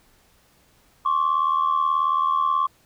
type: tone pair together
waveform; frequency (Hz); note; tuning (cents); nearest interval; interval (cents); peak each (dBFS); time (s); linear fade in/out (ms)
sine; 1065.5 / 1144; C6 / D6; +31 / -46; minor second; 123; -20; 1.05-2.67; 10
effects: tanh soft clip ceiling -13 dBFS + pink hiss -59 dBFS RMS until 2.85 s